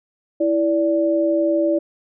sine tone pair together, 329.6 / 581.9 Hz, E4 / D5, 0 / -16 cents, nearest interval minor seventh, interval 984 cents, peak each -18 dBFS, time 0.4-1.79 s, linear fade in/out 10 ms, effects none

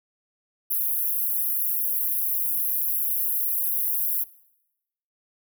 pink high-pass noise, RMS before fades -25 dBFS, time 0.7-4.24 s, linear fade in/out 10 ms, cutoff 11000 Hz, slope 96 dB/octave, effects noise-tail reverb RT60 0.9 s tail -21 dB re dry

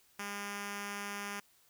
5% pulse tone with notch filter, 202.8 Hz, G#3, 41 cents flat, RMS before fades -41 dBFS, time 0.19-1.4 s, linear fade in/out 5 ms, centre 540 Hz, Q 1.5, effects white hiss -67 dBFS RMS until 1.69 s

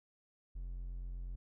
triangle tone, 44.06 Hz, F1, 16 cents sharp, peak -38 dBFS, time 0.55-1.36 s, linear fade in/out 10 ms, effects none

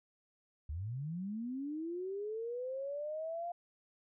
sine linear sweep, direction up, 68.1 to 703 Hz, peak -37 dBFS, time 0.69-3.52 s, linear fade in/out 5 ms, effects none

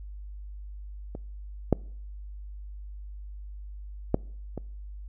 clicks, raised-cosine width 2 ms, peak -23 / -6 / -8 / -20 dBFS, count 4, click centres 1.151 / 1.727 / 4.144 / 4.577 s, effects noise-tail reverb RT60 0.6 s tail -25 dB re dry + added 50 Hz sine -38 dBFS peak until 5.08 s

